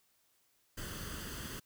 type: noise with comb filter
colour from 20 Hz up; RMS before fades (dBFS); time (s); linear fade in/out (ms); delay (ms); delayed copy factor
pink; -43; 0.77-1.6; 10; 0.64; +0.65
effects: white hiss -73 dBFS RMS until 1.65 s